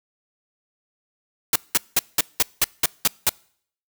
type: noise bursts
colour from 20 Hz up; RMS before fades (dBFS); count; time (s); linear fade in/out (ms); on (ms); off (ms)
white; -17; 9; 1.53-3.293; 2; 27; 190
effects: noise-tail reverb RT60 0.6 s tail -26 dB re dry